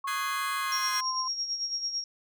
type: tone with pitch glide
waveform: sine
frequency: 1100 to 1032.3 Hz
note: C#6 to C6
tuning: -14 to -24 cents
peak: -31 dBFS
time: 0.04-1.28 s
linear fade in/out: 5 ms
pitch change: -110 cents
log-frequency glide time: 0.56-1.04 s
type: chord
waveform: 30% pulse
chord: Ab dominant seventh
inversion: second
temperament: just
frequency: 1245.9 / 1495.1 / 1661.2 / 2077 Hz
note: Eb6 / Gb6 / Ab6 / C7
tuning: +2 / +18 / 0 / -13 cents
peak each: -34 / -38 / -33 / -34 dBFS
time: 0.07-1.01 s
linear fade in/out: 10 ms
type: tone with tremolo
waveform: sine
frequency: 5588 Hz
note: F8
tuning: in tune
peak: -27 dBFS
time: 0.72-2.04 s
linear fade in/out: 2 ms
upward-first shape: sine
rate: 9 Hz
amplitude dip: 60%
effects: none